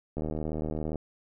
click train, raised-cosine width 2 ms, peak -20 dBFS, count 62, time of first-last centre 0.17-0.957 s, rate 77.5 Hz, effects none

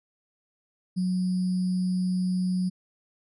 sine tone with sample-and-hold, 183.3 Hz, F#3, 16 cents flat, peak -23 dBFS, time 0.96-2.7 s, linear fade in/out 20 ms, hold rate 4900 Hz, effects resampled to 24000 Hz

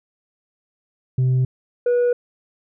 sine tone pair in turn, 128.5 / 486 Hz, C3 / B4, -31 / -28 cents, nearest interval octave + major seventh, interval 2303 cents, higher second, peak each -12 dBFS, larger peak neither, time 1.18-1.45 / 1.86-2.13 s, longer neither, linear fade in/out 5 ms, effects tanh soft clip ceiling -14 dBFS

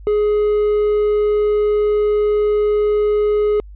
triangle tone, 419 Hz, G#4, 15 cents sharp, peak -11 dBFS, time 0.07-3.6 s, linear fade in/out 0 ms, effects added 50 Hz sine -34 dBFS peak until 3.75 s + resampled to 8000 Hz

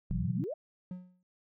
sine exponential sweep, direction up, 30.87 to 684 Hz, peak -34 dBFS, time 0.1-0.54 s, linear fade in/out 10 ms
sine chord, B suspended fourth, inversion none, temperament just, 123.47 / 164.63 / 185.21 Hz, B2 / E3 / F#3, 0 / -2 / +2 cents, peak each -35 dBFS, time 0.11-0.44 s, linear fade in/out 0 ms
triangle tone with exponential decay, 181.3 Hz, F#3, 35 cents flat, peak -33 dBFS, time 0.91-1.23 s, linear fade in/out 2 ms, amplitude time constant 69 ms
effects none

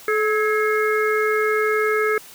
harmonic tone with a mistuned harmonic, 430.1 Hz, A4, 39 cents flat, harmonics 1 / 3 / 4 / 5, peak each -19 / -24 / -25 / -26 dBFS, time 0.08-2.18 s, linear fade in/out 2 ms, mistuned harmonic 4, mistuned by -64 cents, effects white hiss -43 dBFS RMS until 2.34 s

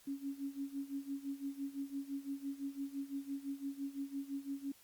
sine tone with tremolo, 277.2 Hz, C#4, in tune, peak -36 dBFS, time 0.07-4.72 s, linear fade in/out 5 ms, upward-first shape sine, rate 5.9 Hz, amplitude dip 85%, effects white hiss -64 dBFS RMS until 4.83 s + Opus 48 kbps

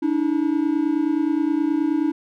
triangle tone pair together, 290.4 / 319.9 Hz, D4 / D#4, -19 / +48 cents, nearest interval major second, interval 167 cents, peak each -19 dBFS, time 0.02-2.12 s, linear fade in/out 10 ms, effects none

